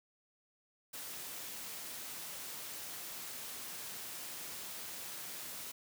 white high-pass noise, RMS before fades -45 dBFS, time 0.93-5.72 s, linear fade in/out 10 ms, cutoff 100 Hz, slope 12 dB/octave, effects none

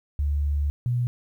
sine tone pair in turn, 72.4 / 122.04 Hz, D2 / B2, -24 / -20 cents, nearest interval major sixth, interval 904 cents, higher second, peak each -21 dBFS, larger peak neither, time 0.19-0.7 / 0.86-1.07 s, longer first, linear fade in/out 0 ms, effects 10-bit

